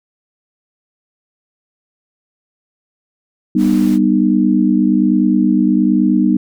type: chord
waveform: sine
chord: G augmented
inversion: none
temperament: just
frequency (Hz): 196 / 245 / 306.2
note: G3 / B3 / D#4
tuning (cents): 0 / -14 / -28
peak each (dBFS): -14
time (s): 3.55-6.37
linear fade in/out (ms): 5
type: noise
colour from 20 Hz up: pink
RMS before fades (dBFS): -33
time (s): 3.57-3.99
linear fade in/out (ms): 50
effects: none